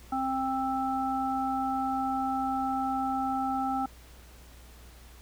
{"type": "harmonic tone", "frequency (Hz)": 264.1, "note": "C4", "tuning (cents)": 16, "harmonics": [1, 3, 5], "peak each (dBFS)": [-32, -29, -35], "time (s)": [0.12, 3.86], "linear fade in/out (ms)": 5, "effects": ["added 60 Hz sine -50 dBFS peak until 5.21 s", "pink hiss -55 dBFS RMS until 5.21 s"]}